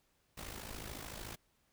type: noise with amplitude modulation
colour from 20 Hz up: pink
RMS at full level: -43 dBFS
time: 0.37-1.36 s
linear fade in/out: 10 ms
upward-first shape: sine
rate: 53.6 Hz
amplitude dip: 70%
effects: pink hiss -75 dBFS RMS until 1.72 s